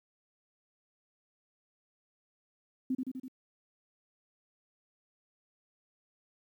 sine tone with echo, 259.1 Hz, C4, 17 cents flat, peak -28 dBFS, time 2.9-2.95 s, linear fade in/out 5 ms, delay 83 ms, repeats 4, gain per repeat -3 dB, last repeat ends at 3.282 s, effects 11-bit

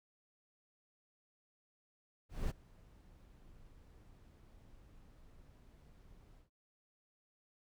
brown noise with ADSR envelope, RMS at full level -36 dBFS, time 2.29-6.5 s, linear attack 210 ms, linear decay 19 ms, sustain -24 dB, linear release 120 ms, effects none

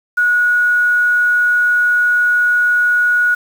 sine tone with quantisation, 1457 Hz, F#6, 27 cents flat, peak -10 dBFS, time 0.17-3.35 s, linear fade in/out 10 ms, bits 6, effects none

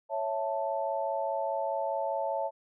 sine chord, A major, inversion first, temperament equal, 554.4 / 659.3 / 880 Hz, C#5 / E5 / A5, 0 / 0 / 0 cents, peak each -33 dBFS, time 0.09-2.51 s, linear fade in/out 50 ms, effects none

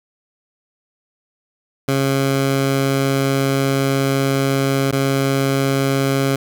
15% pulse tone with dropouts, 136.5 Hz, C#3, 26 cents flat, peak -9 dBFS, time 1.88-6.36 s, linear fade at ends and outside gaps 5 ms, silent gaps 4.914-4.926 s, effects none

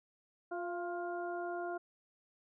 harmonic tone with a mistuned harmonic, 352.2 Hz, F4, 15 cents sharp, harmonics 1 / 2 / 3 / 4, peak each -40 / -40 / -50 / -46 dBFS, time 0.51-1.78 s, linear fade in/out 10 ms, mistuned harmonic 2, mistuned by -33 cents, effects none

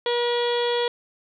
harmonic tone, 480 Hz, B4, 49 cents flat, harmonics 1 / 2 / 3 / 4 / 5 / 6 / 7 / 8 / 9, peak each -22 / -29 / -37 / -34 / -39 / -39 / -30 / -42 / -40 dBFS, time 0.06-0.88 s, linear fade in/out 2 ms, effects none

